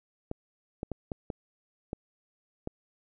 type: clicks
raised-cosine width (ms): 2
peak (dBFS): -20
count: 7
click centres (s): 0.314 / 0.831 / 0.917 / 1.118 / 1.302 / 1.931 / 2.674
effects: none